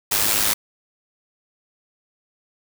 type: noise with amplitude modulation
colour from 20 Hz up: white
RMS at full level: -17 dBFS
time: 0.11-0.54 s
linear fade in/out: 10 ms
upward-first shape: sine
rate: 105 Hz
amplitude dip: 60%
effects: none